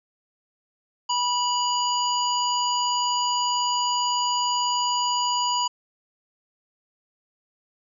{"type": "harmonic tone with a mistuned harmonic", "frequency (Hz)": 979, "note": "B5", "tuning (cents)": -15, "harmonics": [1, 3, 5, 7], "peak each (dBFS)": [-23, -28, -30, -31], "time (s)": [1.09, 5.68], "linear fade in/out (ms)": 10, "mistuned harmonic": 5, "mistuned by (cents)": -38, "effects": []}